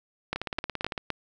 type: two click trains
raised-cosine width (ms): 0.3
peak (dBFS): -12 / -15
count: 4 / 12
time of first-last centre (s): 0.33-1.103 / 0.36-0.978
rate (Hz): 3.88 / 17.8
effects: none